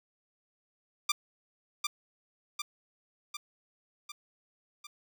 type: tone with echo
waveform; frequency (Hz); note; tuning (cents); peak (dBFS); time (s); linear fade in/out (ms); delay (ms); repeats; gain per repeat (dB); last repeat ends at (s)
10% pulse; 1187; D6; +18; -17; 1.09-1.12; 5; 750; 5; -4; 4.87
effects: none